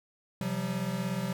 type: chord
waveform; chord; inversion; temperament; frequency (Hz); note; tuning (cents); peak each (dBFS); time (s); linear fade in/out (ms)
square; C suspended fourth; none; equal with one note detuned; 130.81 / 174.61 / 191.41; C3 / F3 / G3; 0 / 0 / -41; -37 / -36 / -34; 0.41-1.33; 2
effects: none